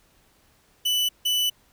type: tone pair in turn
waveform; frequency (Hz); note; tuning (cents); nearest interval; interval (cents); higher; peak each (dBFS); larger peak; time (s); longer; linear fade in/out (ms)
40% pulse; 2981 / 2981; F#7 / F#7; +12 / +12; unison; 0; neither; -20; neither; 0.85-1.09 / 1.25-1.5; second; 10
effects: pink hiss -61 dBFS RMS until 1.72 s